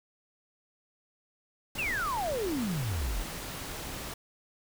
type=noise; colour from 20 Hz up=pink; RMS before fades=-39 dBFS; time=1.75-4.14 s; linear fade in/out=5 ms
type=exponential sweep; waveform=sine; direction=down; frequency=2870 to 38.35 Hz; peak=-29 dBFS; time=1.78-3.23 s; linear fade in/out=10 ms
effects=none